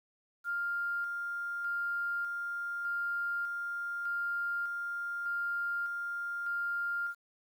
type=tone with tremolo; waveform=sine; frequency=1400 Hz; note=F6; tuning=4 cents sharp; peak=-31 dBFS; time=0.44-7.15 s; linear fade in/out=50 ms; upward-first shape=square; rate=0.83 Hz; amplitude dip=30%; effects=10-bit